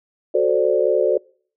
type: chord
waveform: sine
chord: D dominant seventh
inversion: first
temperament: equal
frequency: 370 / 440 / 523.3 / 587.3 Hz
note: F#4 / A4 / C5 / D5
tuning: 0 / 0 / 0 / 0 cents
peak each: -20 dBFS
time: 0.34-1.18 s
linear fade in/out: 10 ms
effects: noise-tail reverb RT60 0.5 s tail -26 dB re dry